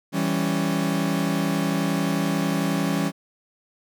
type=chord; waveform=40% pulse; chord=C# diminished; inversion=first; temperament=equal; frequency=164.81 / 196 / 277.2 Hz; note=E3 / G3 / C#4; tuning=0 / 0 / 0 cents; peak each=-25 dBFS; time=0.12-3.12 s; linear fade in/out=50 ms; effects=none